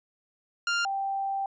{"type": "tone pair in turn", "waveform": ["sawtooth", "sine"], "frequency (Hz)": [1396.9, 784], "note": ["F6", "G5"], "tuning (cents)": [0, 0], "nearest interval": "minor seventh", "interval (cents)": 1000, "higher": "first", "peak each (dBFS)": [-21, -27], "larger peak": "first", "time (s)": [[0.67, 0.85], [0.85, 1.46]], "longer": "second", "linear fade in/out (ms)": 2, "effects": ["resampled to 16000 Hz"]}